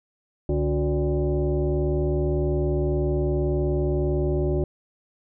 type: tone with frequency modulation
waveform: sine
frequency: 148.3 Hz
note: D3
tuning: 17 cents sharp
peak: -20 dBFS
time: 0.49-4.64 s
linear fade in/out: 2 ms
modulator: 217 Hz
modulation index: 1.6
effects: none